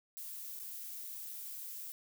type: noise with dropouts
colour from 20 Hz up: violet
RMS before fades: -45 dBFS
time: 0.17-1.92 s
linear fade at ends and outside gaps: 0 ms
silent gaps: 0.591-0.598 s
effects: none